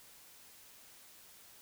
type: silence
effects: white hiss -58 dBFS RMS until 1.61 s